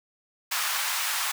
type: high-pass noise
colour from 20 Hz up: pink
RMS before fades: -28 dBFS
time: 0.51-1.32 s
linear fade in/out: 10 ms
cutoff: 960 Hz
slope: 24 dB/octave
effects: none